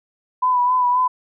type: tone with vibrato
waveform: sine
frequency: 995 Hz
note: B5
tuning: 13 cents sharp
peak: -14 dBFS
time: 0.42-1.08 s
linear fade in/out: 10 ms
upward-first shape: sine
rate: 3.8 Hz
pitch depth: 32 cents each way
effects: none